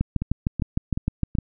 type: two click trains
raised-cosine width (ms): 5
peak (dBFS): -9 / -13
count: 10 / 4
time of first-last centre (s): 0.01-1.386 / 0.22-1.352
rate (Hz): 6.54 / 2.65
effects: none